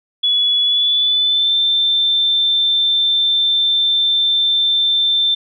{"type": "tone with pitch glide", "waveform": "sine", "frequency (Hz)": [3401, 3560], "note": ["G#7", "A7"], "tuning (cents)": [40, 20], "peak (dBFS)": -12, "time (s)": [0.23, 5.35], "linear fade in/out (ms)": 10, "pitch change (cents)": 80, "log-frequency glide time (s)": [0.62, 1.56], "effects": []}